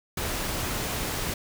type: noise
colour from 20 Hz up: pink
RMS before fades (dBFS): -30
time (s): 0.17-1.34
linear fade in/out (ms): 5
effects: none